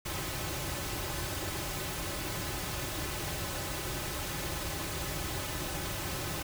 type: noise with comb filter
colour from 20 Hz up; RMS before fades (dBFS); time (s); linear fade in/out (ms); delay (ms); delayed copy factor
pink; -36; 0.05-6.43; 10; 4.3; -0.6
effects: none